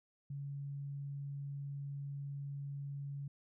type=tone; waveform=sine; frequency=140.8 Hz; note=C#3; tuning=27 cents sharp; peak=-40 dBFS; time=0.3-3.28 s; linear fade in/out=5 ms; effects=none